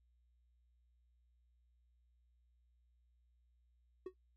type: tone with exponential decay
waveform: triangle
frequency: 371 Hz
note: F#4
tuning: 5 cents sharp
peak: -37 dBFS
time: 4.06-4.14 s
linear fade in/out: 5 ms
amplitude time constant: 17 ms
effects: noise-tail reverb RT60 0.1 s tail -21 dB re dry + added 60 Hz sine -70 dBFS peak until 4.36 s